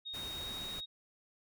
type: tone with pitch glide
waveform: sine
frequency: 3729 to 3761 Hz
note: A#7 to A#7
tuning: 0 to +15 cents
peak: -40 dBFS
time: 0.05-0.86 s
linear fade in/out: 20 ms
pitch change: +15 cents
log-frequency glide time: 0.26-0.48 s
type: noise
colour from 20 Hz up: pink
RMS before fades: -47 dBFS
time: 0.13-0.81 s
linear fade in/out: 20 ms
effects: none